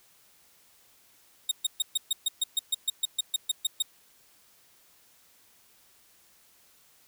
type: tone bursts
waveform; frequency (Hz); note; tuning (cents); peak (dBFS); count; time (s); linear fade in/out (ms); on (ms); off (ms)
sawtooth; 3729; A#7; 0; -20; 16; 1.49-3.824; 5; 24; 130
effects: white hiss -61 dBFS RMS until 7.07 s